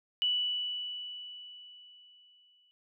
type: tone with exponential decay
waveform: sine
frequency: 2960 Hz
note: F#7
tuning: in tune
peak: -25 dBFS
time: 0.22-2.71 s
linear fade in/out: 0 ms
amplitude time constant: 540 ms
effects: none